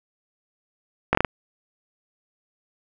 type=slowing click train; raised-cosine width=0.5 ms; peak=-3 dBFS; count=5; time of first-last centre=1.13-1.248 s; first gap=19 ms; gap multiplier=1.3; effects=none